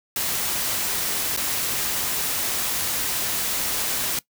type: noise with dropouts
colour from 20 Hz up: white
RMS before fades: -25 dBFS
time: 0.16-4.19 s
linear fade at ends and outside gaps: 2 ms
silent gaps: 1.365-1.373 s
effects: noise-tail reverb RT60 0.1 s tail -20 dB re dry